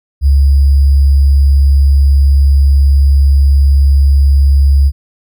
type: tone with sample-and-hold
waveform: sine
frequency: 69.3 Hz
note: C#2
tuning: in tune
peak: -4 dBFS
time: 0.21-4.92 s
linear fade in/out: 50 ms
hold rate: 4900 Hz
effects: none